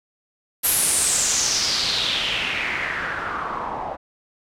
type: noise with low-pass filter sweep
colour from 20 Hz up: white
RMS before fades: -23 dBFS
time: 0.63-3.97 s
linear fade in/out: 20 ms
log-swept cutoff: 12000 to 770 Hz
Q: 4.1
effects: none